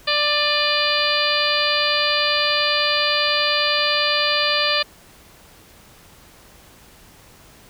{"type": "harmonic tone with a mistuned harmonic", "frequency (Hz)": 590, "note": "D5", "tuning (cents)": 8, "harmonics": [1, 2, 3, 4, 5, 6, 7, 8], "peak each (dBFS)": [-25, -25, -25, -25, -25, -25, -25, -25], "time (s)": [0.07, 4.83], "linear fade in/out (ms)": 10, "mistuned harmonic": 4, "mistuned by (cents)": 49, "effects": ["pink hiss -48 dBFS RMS until 7.69 s"]}